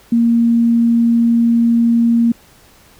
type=tone; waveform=sine; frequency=233.1 Hz; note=A#3; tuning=in tune; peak=-9 dBFS; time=0.12-2.32 s; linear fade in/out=5 ms; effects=pink hiss -47 dBFS RMS until 2.99 s